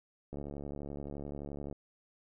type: click train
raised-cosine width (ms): 2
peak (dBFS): -29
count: 101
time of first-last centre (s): 0.33-1.727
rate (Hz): 71.6
effects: none